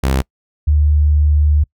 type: tone pair in turn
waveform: sawtooth / sine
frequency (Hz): 66.4 / 74.53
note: C2 / D2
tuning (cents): +26 / +26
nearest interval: major second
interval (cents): 200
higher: second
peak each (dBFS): -9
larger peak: neither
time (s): 0.03-0.22 / 0.67-1.64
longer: second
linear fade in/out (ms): 10
effects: noise-tail reverb RT60 0.1 s tail -26 dB re dry